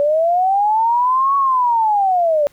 sine linear two-way sweep, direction up then down, 567 to 1121 to 567 Hz, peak -12 dBFS, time 0-2.47 s, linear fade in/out 0 ms, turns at 1.36 s, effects pink hiss -54 dBFS RMS until 2.52 s

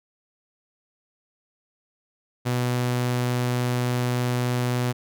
sawtooth tone, 123.47 Hz, B2, in tune, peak -18 dBFS, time 2.45-4.93 s, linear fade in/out 20 ms, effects none

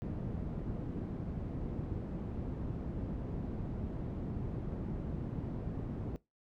white low-pass noise, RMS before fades -39 dBFS, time 0.02-6.16 s, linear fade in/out 0 ms, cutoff 210 Hz, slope 12 dB/octave, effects noise-tail reverb RT60 0.2 s tail -20 dB re dry

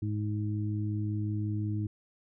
harmonic tone, 105.5 Hz, G#2, 28 cents sharp, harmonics 1 / 2 / 3, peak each -30 / -38 / -37 dBFS, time 0.02-1.87 s, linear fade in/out 5 ms, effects none

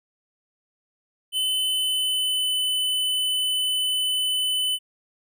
square tone with pitch glide, 3033 to 3012 Hz, F#7 to F#7, +42 to +30 cents, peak -22 dBFS, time 1.32-4.79 s, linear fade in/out 50 ms, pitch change -12 cents, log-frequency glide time 1.53-2.53 s, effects none

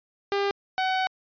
sawtooth tone pair in turn, 400 / 752.5 Hz, G4 / F#5, +35 / +29 cents, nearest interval major seventh, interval 1094 cents, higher second, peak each -19 dBFS, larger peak neither, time 0.32-0.51 / 0.78-1.07 s, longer second, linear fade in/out 0 ms, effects resampled to 11025 Hz

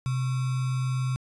sine tone with sample-and-hold, 129.1 Hz, C3, 23 cents flat, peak -24 dBFS, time 0.06-1.16 s, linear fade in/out 0 ms, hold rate 1225 Hz, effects resampled to 24000 Hz

